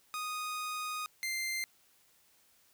sawtooth tone pair in turn, 1242 / 2089 Hz, D#6 / C7, -3 / -3 cents, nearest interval major sixth, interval 900 cents, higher second, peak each -32 / -30 dBFS, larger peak second, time 0.14-1.06 / 1.23-1.64 s, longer first, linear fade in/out 0 ms, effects white hiss -67 dBFS RMS until 2.73 s

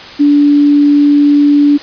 sine tone, 289.7 Hz, D4, 24 cents flat, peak -4 dBFS, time 0.19-1.78 s, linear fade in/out 20 ms, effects white hiss -29 dBFS RMS until 1.82 s + resampled to 11025 Hz

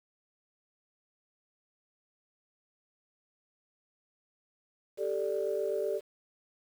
sine chord, G suspended second, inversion none, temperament equal, 392 / 440 / 587.3 Hz, G4 / A4 / D5, 0 / 0 / 0 cents, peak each -33 dBFS, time 4.97-6.01 s, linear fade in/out 50 ms, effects tanh soft clip ceiling -20 dBFS + 9-bit

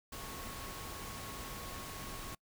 sine tone in noise, 1100 Hz, C#6, 14 cents flat, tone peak -51 dBFS, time 0.12-2.35 s, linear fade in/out 5 ms, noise pink, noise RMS -45 dBFS, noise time 0.12-2.35 s, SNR -9 dB, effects noise-tail reverb RT60 0.1 s tail -26 dB re dry

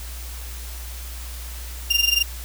30% pulse tone with amplitude modulation, 2794 Hz, F7, in tune, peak -11 dBFS, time 1.9-2.23 s, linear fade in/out 10 ms, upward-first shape sine, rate 22.7 Hz, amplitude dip 80%, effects added 60 Hz sine -32 dBFS peak until 2.44 s + white hiss -39 dBFS RMS until 2.44 s

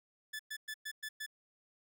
sawtooth tone bursts, 1734 Hz, A6, 26 cents flat, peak -36 dBFS, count 6, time 0.33-1.264 s, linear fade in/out 10 ms, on 64 ms, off 110 ms, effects none

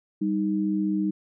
sine tone pair together, 196 / 311.1 Hz, G3 / D#4, 0 / 0 cents, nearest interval minor sixth, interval 800 cents, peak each -25 dBFS, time 0.21-1.11 s, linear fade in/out 10 ms, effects none

